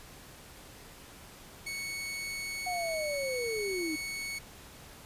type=tone; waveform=sawtooth; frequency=2217 Hz; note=C#7; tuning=in tune; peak=-32 dBFS; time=1.66-4.39 s; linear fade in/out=10 ms
type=linear sweep; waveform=sine; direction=down; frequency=735 to 300 Hz; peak=-32 dBFS; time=2.66-3.96 s; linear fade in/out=10 ms
effects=pink hiss -51 dBFS RMS until 5.05 s + resampled to 32000 Hz